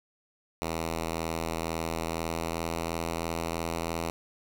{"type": "tone with pitch glide", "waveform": "5% pulse", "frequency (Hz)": [82, 83.05], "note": ["E2", "E2"], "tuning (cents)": [-9, 13], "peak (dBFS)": -19, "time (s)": [0.62, 4.1], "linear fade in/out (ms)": 0, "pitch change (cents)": 22, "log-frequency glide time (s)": [2, 2.75], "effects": []}